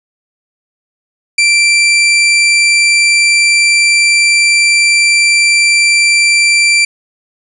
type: tone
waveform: sawtooth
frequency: 2350 Hz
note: D7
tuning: 1 cent sharp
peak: -3 dBFS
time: 1.38-6.85 s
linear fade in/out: 5 ms
effects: resampled to 24000 Hz + 7-bit